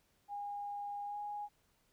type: tone with pitch glide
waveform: sine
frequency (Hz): 815 to 826.4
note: G#5 to G#5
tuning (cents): -33 to -9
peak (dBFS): -39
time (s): 0.28-1.49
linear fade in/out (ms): 50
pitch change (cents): +24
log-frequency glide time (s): 1.05-1.18
effects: pink hiss -74 dBFS RMS until 1.92 s